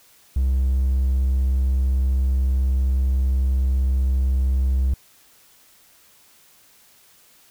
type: tone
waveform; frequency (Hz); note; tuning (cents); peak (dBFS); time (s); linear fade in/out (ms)
triangle; 65.41; C2; 0; -14; 0.36-4.94; 5
effects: tanh soft clip ceiling -10 dBFS + white hiss -54 dBFS RMS until 7.5 s